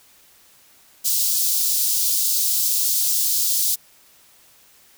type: high-pass noise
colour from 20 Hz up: white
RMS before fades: -20 dBFS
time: 1.04-3.76 s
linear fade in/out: 20 ms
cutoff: 4200 Hz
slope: 24 dB/octave
effects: white hiss -53 dBFS RMS until 4.97 s